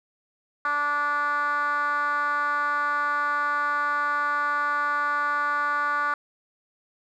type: tone with band-pass filter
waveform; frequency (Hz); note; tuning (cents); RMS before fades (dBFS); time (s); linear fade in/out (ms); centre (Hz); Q
10% pulse; 291.3; D4; -14; -25; 0.65-6.14; 2; 1300; 8.4
effects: none